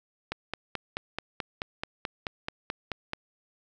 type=click train; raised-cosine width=0.3 ms; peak=-15 dBFS; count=14; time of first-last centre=0.32-3.134 s; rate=4.62 Hz; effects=none